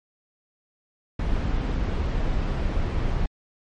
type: noise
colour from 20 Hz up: brown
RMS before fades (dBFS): -24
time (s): 1.19-3.26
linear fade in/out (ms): 5
effects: low-pass 4000 Hz 12 dB/octave + MP3 48 kbps

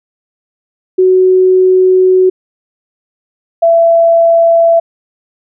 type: tone pair in turn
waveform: sine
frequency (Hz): 371.7 / 669.2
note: F#4 / E5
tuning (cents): +8 / +26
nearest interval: minor seventh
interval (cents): 1018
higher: second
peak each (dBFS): -4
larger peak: neither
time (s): 0.98-2.3 / 3.62-4.8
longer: first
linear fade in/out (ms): 10
effects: none

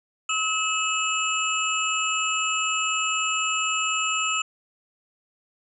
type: tone cluster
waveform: sine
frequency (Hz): 1285 / 2616 / 2915 / 7220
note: E6 / E7 / F#7 / A8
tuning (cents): -45 / -14 / -26 / +44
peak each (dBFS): -27 / -27 / -29 / -29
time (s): 0.29-4.42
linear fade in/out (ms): 5
effects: none

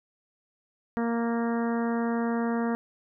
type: harmonic tone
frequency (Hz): 232.7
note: A#3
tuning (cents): -3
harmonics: 1 / 2 / 3 / 4 / 5 / 6 / 7 / 8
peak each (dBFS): -26 / -32 / -36 / -38 / -40 / -42 / -43 / -44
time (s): 0.97-2.75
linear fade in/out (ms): 0
effects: none

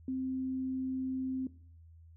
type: tone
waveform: sine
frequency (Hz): 260.8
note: C4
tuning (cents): -5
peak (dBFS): -32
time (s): 0.08-1.47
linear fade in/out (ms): 2
effects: noise-tail reverb RT60 0.5 s tail -18 dB re dry + added 82 Hz sine -53 dBFS peak until 2.16 s

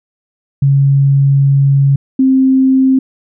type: tone pair in turn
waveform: sine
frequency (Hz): 138.59 / 263.6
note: C#3 / C4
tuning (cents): 0 / +13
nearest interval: major seventh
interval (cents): 1113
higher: second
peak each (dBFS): -6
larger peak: neither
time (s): 0.62-1.96 / 2.19-2.99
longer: first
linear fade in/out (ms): 5
effects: none

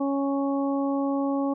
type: harmonic tone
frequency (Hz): 277.2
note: C#4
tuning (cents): 0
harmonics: 1 / 2 / 3 / 4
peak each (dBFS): -24 / -30 / -34 / -36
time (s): 0-1.54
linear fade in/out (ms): 10
effects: none

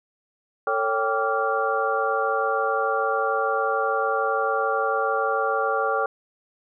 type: tone cluster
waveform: sine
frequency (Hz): 447.2 / 554 / 783 / 1159 / 1390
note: A4 / C#5 / G5 / D6 / F6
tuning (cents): +28 / -1 / -2 / -23 / -9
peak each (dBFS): -27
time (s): 0.67-6.06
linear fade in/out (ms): 2
effects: none

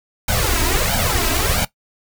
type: noise with flanger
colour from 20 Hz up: pink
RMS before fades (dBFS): -18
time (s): 0.28-1.65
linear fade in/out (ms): 5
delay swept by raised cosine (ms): 1.3 to 3.1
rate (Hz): 1.5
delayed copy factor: +0.9
effects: noise-tail reverb RT60 0.1 s tail -17 dB re dry

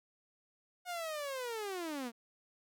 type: linear sweep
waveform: sawtooth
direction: down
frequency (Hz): 728 to 223.6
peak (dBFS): -34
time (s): 0.85-2.12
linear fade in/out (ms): 50
effects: none

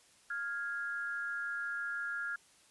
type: tone pair together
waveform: sine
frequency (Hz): 1401.8 / 1656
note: F6 / G#6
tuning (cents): +6 / -5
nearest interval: minor third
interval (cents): 289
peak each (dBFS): -37 / -39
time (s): 0.3-2.36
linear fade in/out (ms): 5
effects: white hiss -64 dBFS RMS until 2.7 s + resampled to 24000 Hz

